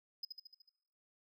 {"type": "tone with echo", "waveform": "triangle", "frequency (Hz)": 5040, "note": "D#8", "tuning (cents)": 21, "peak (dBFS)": -37, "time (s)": [0.23, 0.25], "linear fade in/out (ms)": 5, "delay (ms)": 74, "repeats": 6, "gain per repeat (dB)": -4, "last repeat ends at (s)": 0.694, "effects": ["noise-tail reverb RT60 1.0 s tail -24 dB re dry"]}